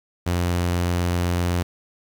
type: tone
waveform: sawtooth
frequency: 87.8 Hz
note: F2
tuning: 10 cents sharp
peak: -16 dBFS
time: 0.26-1.63 s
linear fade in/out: 10 ms
effects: 8-bit